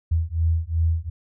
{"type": "beating tone pair", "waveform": "sine", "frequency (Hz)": [80.8, 83.5], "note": ["E2", "E2"], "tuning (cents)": [-34, 23], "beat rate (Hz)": 2.7, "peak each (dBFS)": -22, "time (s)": [0.11, 1.1], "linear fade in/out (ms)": 10, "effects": []}